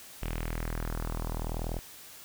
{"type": "tone with low-pass filter sweep", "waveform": "sawtooth", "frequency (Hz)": 40.41, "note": "E1", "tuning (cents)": -34, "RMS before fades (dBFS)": -34, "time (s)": [0.22, 1.79], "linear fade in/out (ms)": 0, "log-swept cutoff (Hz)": [2900, 660], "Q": 2.1, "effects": ["white hiss -49 dBFS RMS until 2.24 s"]}